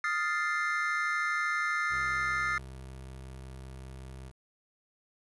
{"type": "chord", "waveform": "triangle", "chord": "F dominant seventh", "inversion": "third", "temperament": "equal", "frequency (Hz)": [1244.5, 1396.9, 1760, 2093], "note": ["Eb6", "F6", "A6", "C7"], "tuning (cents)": [0, 0, 0, 0], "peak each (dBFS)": -32, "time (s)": [0.04, 2.58], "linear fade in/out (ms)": 2}
{"type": "tone", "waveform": "25% pulse", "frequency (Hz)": 65.3, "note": "C2", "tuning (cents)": -3, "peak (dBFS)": -40, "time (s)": [1.89, 4.33], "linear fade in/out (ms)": 50}
{"effects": ["resampled to 22050 Hz", "10-bit"]}